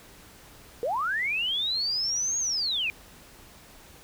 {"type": "linear two-way sweep", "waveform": "sine", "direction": "up then down", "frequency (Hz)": [440, 6645, 2349], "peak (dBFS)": -25, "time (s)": [0.83, 2.9], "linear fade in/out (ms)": 0, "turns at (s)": 2.38, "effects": ["pink hiss -51 dBFS RMS until 4.03 s"]}